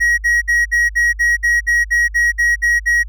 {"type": "tone bursts", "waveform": "triangle", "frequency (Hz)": 1901, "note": "A#6", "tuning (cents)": 33, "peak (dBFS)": -9, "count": 13, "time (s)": [0, 3.036], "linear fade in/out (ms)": 20, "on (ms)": 180, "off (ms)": 58, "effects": ["added 51 Hz sine -27 dBFS peak until 3.08 s"]}